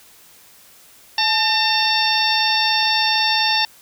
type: harmonic tone with a mistuned harmonic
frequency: 903 Hz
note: A5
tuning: 45 cents sharp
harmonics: 1 / 2 / 3 / 4 / 5 / 6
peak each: -21 / -24 / -23 / -22 / -23 / -22 dBFS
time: 1.18-3.65 s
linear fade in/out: 2 ms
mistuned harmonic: 1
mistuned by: -78 cents
effects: white hiss -48 dBFS RMS until 3.81 s